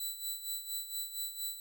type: tone with tremolo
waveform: 10% pulse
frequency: 3981 Hz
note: B7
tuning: 13 cents sharp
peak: -27 dBFS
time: 0-1.6 s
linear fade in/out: 2 ms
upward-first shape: sine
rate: 4.3 Hz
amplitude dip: 70%
effects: none